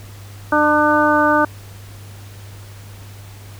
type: harmonic tone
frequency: 299.7 Hz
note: D4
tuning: 35 cents sharp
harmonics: 1 / 2 / 3 / 4 / 5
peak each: -18 / -18 / -18 / -18 / -18 dBFS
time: 0.52-1.45 s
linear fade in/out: 5 ms
effects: added 100 Hz sine -35 dBFS peak until 3.59 s + pink hiss -43 dBFS RMS until 3.59 s